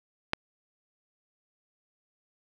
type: click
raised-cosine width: 0.3 ms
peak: -9 dBFS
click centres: 0.334 s
effects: none